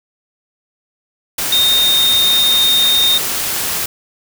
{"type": "tone in noise", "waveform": "sine", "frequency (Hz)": 3680, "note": "A#7", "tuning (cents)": -23, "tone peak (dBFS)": -10, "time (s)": [1.52, 3.18], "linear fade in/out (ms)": 5, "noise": "white", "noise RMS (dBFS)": -19, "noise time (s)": [1.38, 3.86], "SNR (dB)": 6, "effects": []}